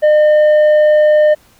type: tone with tanh clipping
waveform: sine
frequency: 606 Hz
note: D#5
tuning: 46 cents flat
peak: -7 dBFS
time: 0.02-1.35 s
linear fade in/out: 20 ms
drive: 5 dB
effects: pink hiss -49 dBFS RMS until 1.59 s